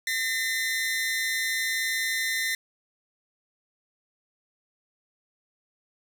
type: tone pair together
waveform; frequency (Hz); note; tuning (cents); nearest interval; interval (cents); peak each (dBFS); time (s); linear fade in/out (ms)
sawtooth; 1820.3 / 2032; A#6 / B6; -42 / +49; major second; 191; -25; 0.07-2.55; 2
effects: none